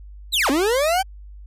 40% pulse linear two-way sweep, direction down then up, 4186 to 256.2 to 789 Hz, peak -16 dBFS, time 0.32-1.03 s, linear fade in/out 20 ms, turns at 0.5 s, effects added 50 Hz sine -37 dBFS peak until 1.46 s + resampled to 32000 Hz

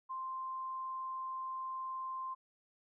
sine tone, 1046.5 Hz, C6, in tune, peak -38 dBFS, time 0.09-2.35 s, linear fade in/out 20 ms, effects none

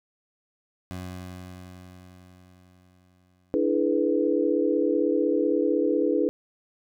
20% pulse tone with exponential decay, 91.1 Hz, F#2, 26 cents flat, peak -28 dBFS, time 0.91-4.32 s, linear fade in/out 0 ms, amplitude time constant 740 ms
sine chord, E dominant seventh, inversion third, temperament equal with one note detuned, 293.7 / 329.6 / 423.8 / 493.9 Hz, D4 / E4 / G#4 / B4, 0 / 0 / +35 / 0 cents, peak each -26 dBFS, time 3.54-6.29 s, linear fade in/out 0 ms
effects none

